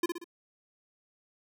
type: tone with echo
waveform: square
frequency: 343.6 Hz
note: F4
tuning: 28 cents flat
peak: -25 dBFS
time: 0.03-0.06 s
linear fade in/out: 5 ms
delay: 61 ms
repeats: 3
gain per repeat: -6 dB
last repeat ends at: 0.243 s
effects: none